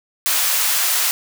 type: high-pass noise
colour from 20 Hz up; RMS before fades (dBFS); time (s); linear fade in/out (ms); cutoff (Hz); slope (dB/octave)
white; -18; 0.26-1.11; 0; 830; 12
effects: none